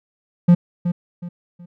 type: tone with echo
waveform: triangle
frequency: 174.61 Hz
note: F3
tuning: in tune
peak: -5 dBFS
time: 0.48-0.55 s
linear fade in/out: 10 ms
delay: 370 ms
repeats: 3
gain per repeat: -10 dB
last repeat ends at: 1.66 s
effects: none